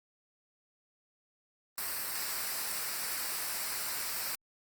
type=noise with comb filter; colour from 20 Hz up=white; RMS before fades=-36 dBFS; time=1.78-4.35 s; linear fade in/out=0 ms; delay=0.3 ms; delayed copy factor=-0.55; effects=Opus 32 kbps